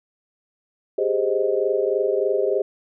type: chord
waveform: sine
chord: Ab major seventh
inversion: third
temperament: equal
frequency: 392 / 415.3 / 523.3 / 622.3 Hz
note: G4 / Ab4 / C5 / Eb5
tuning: 0 / 0 / 0 / 0 cents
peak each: -23 / -23 / -24 / -26 dBFS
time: 0.98-2.62 s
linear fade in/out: 5 ms
effects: none